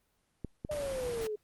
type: clicks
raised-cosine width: 3 ms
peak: -24 dBFS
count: 2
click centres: 0.447 / 0.649 s
type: exponential sweep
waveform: sine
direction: down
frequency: 612 to 415.3 Hz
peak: -33 dBFS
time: 0.69-1.36 s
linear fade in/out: 10 ms
type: noise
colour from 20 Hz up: pink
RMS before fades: -42 dBFS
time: 0.71-1.27 s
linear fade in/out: 2 ms
effects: pink hiss -75 dBFS RMS until 1.43 s + Opus 24 kbps